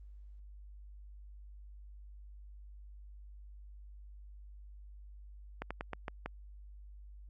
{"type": "slowing click train", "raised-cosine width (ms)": 0.5, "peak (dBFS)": -23, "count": 6, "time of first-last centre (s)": [5.62, 6.26], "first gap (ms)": 86, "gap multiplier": 1.2, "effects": ["added 50 Hz sine -49 dBFS peak until 7.29 s", "Opus 32 kbps"]}